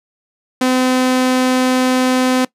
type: tone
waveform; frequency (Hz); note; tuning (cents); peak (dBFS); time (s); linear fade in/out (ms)
sawtooth; 255.7; C4; -40; -8; 0.61-2.45; 5
effects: noise-tail reverb RT60 0.1 s tail -21 dB re dry + low-pass 11000 Hz 12 dB/octave